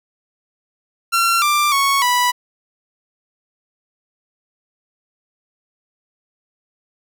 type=tone with pitch steps; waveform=sawtooth; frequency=1365 / 1183 / 1107 / 984 Hz; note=F6 / D6 / C#6 / B5; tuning=-40 / +12 / -3 / -7 cents; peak=-10 dBFS; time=1.12-2.32 s; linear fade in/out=20 ms; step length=300 ms; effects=none